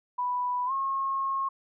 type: tone with pitch glide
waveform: sine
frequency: 987.8 to 1083.4 Hz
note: B5 to C#6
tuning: 0 to -40 cents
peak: -26 dBFS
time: 0.18-1.49 s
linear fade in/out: 10 ms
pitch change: +160 cents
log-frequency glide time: 0.66-0.72 s
effects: none